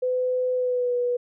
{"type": "tone with pitch glide", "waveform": "sine", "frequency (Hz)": [505, 488.6], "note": ["B4", "B4"], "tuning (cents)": [39, -19], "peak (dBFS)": -21, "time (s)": [0.02, 1.17], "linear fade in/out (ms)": 10, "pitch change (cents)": -58, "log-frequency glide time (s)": [0.54, 0.95], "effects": []}